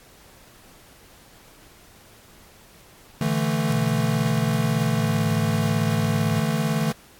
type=chord; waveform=square; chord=D suspended second; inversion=none; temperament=equal; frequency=146.83 / 164.81 / 220 Hz; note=D3 / E3 / A3; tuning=0 / 0 / 0 cents; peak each=-26 dBFS; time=3.21-6.92 s; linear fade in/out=2 ms
type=tone with pitch glide; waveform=sine; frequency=123.47 to 108.74 Hz; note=B2 to A2; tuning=0 to -20 cents; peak=-25 dBFS; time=3.7-6.4 s; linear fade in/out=5 ms; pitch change=-220 cents; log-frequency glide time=4.86-5.21 s
effects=pink hiss -51 dBFS RMS until 7.19 s + AAC 64 kbps